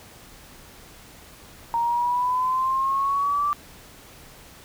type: exponential sweep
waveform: sine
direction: up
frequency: 928 to 1174.7 Hz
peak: -20 dBFS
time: 1.74-3.53 s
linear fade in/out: 0 ms
effects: pink hiss -47 dBFS RMS until 4.64 s